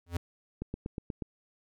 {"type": "tone with exponential growth", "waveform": "square", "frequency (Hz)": 86, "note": "F2", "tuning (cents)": -26, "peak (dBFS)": -26, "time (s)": [0.06, 0.17], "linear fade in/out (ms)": 5, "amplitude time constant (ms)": 22}
{"type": "click train", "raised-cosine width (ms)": 3, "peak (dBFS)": -22, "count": 6, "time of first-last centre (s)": [0.62, 1.222], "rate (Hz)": 8.3}
{"effects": []}